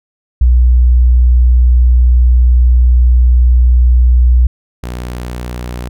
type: tone pair in turn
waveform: sine / sawtooth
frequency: 61.2 / 60.85 Hz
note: B1 / B1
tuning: -15 / -25 cents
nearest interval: unison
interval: 10 cents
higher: first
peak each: -4 / -16 dBFS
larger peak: first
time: 0.41-4.47 / 4.83-5.89 s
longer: first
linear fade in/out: 5 ms
effects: none